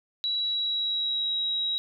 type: tone with pitch glide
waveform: sine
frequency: 3910 to 3843 Hz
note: B7 to B7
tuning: -18 to -48 cents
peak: -25 dBFS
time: 0.24-1.78 s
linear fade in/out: 0 ms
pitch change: -30 cents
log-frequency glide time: 0.34-1.34 s
effects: none